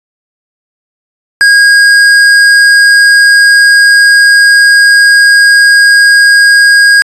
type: tone with tanh clipping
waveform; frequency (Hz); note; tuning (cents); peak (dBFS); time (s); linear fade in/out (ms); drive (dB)
sine; 1633; G#6; -30; -3; 1.41-7.02; 0; 16
effects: resampled to 24000 Hz